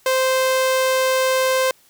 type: tone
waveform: sawtooth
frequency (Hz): 521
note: C5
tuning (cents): -7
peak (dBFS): -12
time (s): 0.06-1.71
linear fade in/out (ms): 2
effects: white hiss -55 dBFS RMS until 1.89 s